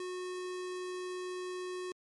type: tone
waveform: square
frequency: 364.8 Hz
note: F#4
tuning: 24 cents flat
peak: -38 dBFS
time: 0-1.92 s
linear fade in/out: 2 ms
effects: MP3 48 kbps